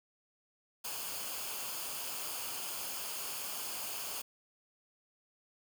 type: noise with comb filter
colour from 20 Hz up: white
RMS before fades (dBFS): -40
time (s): 0.84-4.22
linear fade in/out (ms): 10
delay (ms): 0.52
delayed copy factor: -0.55
effects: none